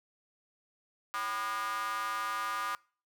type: tone with high-pass filter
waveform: square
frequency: 110.4 Hz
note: A2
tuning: 6 cents sharp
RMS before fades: -35 dBFS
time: 1.14-2.75 s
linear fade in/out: 0 ms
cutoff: 1200 Hz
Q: 5.2
effects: noise-tail reverb RT60 0.4 s tail -24 dB re dry